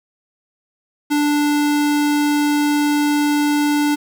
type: tone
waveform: square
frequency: 293.7 Hz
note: D4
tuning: in tune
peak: -15 dBFS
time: 1.1-3.96 s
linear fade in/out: 20 ms
effects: 8-bit